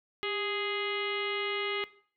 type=harmonic tone with a mistuned harmonic; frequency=415.3 Hz; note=G#4; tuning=in tune; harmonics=1 / 2 / 3 / 4 / 5 / 6 / 7 / 8 / 9 / 10; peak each=-35 / -45 / -39 / -46 / -37 / -44 / -40 / -42 / -50 / -50 dBFS; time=0.23-1.84 s; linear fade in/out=0 ms; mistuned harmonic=1; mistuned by=-61 cents; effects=noise-tail reverb RT60 0.5 s tail -18 dB re dry